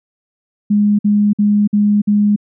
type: tone bursts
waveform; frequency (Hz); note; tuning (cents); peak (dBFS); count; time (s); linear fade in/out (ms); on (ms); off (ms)
sine; 206.9; G#3; -6; -9; 5; 0.7-2.362; 10; 290; 53
effects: none